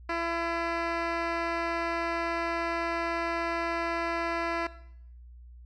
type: tone with low-pass filter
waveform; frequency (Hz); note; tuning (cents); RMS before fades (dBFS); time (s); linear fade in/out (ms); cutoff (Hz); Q
10% pulse; 336.4; E4; +35; -31; 0.09-4.67; 5; 3000; 1
effects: noise-tail reverb RT60 0.7 s tail -17 dB re dry + added 60 Hz sine -46 dBFS peak until 5.65 s